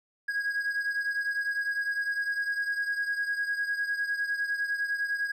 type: beating tone pair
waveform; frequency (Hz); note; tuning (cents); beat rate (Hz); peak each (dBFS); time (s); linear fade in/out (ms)
triangle; 1645 / 1654.9; G#6 / G#6; -17 / -7; 9.9; -26 / -31; 0.28-5.32; 10
effects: tanh soft clip ceiling -22 dBFS